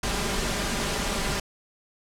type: noise with comb filter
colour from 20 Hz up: pink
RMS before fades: -27 dBFS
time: 0.03-1.4 s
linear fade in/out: 5 ms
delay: 5 ms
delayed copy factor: +0.5
effects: low-pass 9000 Hz 12 dB/octave